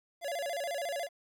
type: tone with vibrato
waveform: square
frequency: 622.3 Hz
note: D#5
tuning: in tune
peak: -34 dBFS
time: 0.21-1.09 s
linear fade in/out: 50 ms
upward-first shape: square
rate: 14 Hz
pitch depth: 170 cents each way
effects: 11-bit